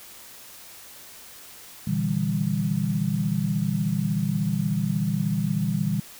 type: chord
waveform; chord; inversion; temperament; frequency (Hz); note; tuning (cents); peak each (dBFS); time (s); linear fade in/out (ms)
sine; E half-diminished seventh; second; just; 118.67 / 148.33 / 164.81 / 197.78; Bb2 / D3 / E3 / G3; +31 / +18 / 0 / +16; -30 / -28 / -27 / -26; 1.87-6; 5
effects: white hiss -45 dBFS RMS until 6.19 s